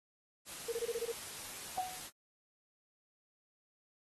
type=noise; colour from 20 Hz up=white; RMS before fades=-46 dBFS; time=0.45-2.11 s; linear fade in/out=50 ms
type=tone bursts; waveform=sine; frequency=466.2 Hz; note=A#4; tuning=in tune; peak=-33 dBFS; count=7; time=0.68-1.121 s; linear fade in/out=10 ms; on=45 ms; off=21 ms
type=tone with exponential decay; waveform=sine; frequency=740 Hz; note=F#5; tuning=in tune; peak=-31 dBFS; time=1.78-2.07 s; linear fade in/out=0 ms; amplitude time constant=61 ms
effects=AAC 32 kbps